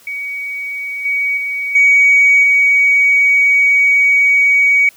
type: tone with level steps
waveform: sine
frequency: 2256 Hz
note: C#7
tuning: 30 cents sharp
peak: -20 / -13 / -17 / -5 / -7 dBFS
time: 0.07-4.89 s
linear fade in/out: 2 ms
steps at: 1.05 / 1.37 / 1.75 / 2.43 s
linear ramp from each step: 5 ms
effects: tanh soft clip ceiling -2 dBFS + white hiss -46 dBFS RMS until 4.96 s